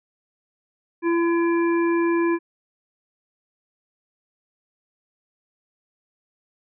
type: harmonic tone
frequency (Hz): 338.3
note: E4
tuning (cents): +45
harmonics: 1 / 3 / 5 / 7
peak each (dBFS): -18 / -28 / -32 / -35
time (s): 1.02-2.39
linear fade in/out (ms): 50
effects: none